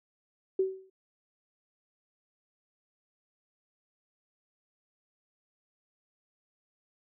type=tone with exponential decay; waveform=sine; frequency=380.3 Hz; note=F#4; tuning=48 cents sharp; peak=-21 dBFS; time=0.59-0.9 s; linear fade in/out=5 ms; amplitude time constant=66 ms; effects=none